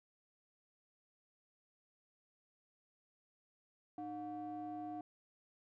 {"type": "ring-modulated tone", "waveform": "triangle", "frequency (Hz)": 207.7, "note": "G#3", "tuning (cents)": 0, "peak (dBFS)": -37, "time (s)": [3.98, 5.01], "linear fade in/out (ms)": 2, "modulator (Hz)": 513, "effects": []}